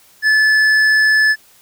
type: tone with hard clipping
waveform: triangle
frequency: 1733 Hz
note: A6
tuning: 27 cents flat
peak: -11 dBFS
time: 0.22-1.36 s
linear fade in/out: 50 ms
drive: 10 dB
effects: white hiss -49 dBFS RMS until 1.61 s